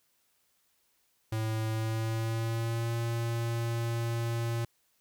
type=tone with pitch glide; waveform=square; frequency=110.4 to 116.36 Hz; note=A2 to A#2; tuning=+6 to -3 cents; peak=-30 dBFS; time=1.32-4.65 s; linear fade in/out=5 ms; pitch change=+91 cents; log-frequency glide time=1.7-2.95 s; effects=white hiss -72 dBFS RMS until 5 s